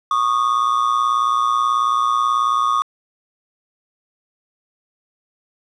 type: ring-modulated tone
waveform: triangle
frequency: 1168 Hz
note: D6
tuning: 10 cents flat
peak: -10 dBFS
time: 0.11-2.82 s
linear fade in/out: 0 ms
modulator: 59.2 Hz
effects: resampled to 24000 Hz + 8-bit